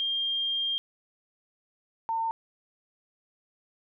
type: tone pair in turn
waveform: sine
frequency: 3205 / 904.6 Hz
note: G7 / A5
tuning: +38 / +48 cents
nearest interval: octave + minor seventh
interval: 2190 cents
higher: first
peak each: -26 dBFS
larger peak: neither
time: 0-0.78 / 2.09-2.31 s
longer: first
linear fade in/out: 0 ms
effects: none